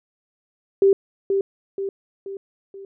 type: tone with echo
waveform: sine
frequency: 392 Hz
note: G4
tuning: in tune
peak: -11 dBFS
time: 0.82-0.93 s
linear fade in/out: 2 ms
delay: 480 ms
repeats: 4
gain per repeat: -6 dB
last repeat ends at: 2.85 s
effects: none